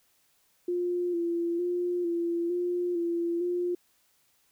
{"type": "tone with vibrato", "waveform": "sine", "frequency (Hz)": 347, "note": "F4", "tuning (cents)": -11, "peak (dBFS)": -26, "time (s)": [0.68, 3.75], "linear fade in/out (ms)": 5, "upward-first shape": "square", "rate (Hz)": 1.1, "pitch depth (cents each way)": 32, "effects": ["white hiss -68 dBFS RMS until 4.51 s"]}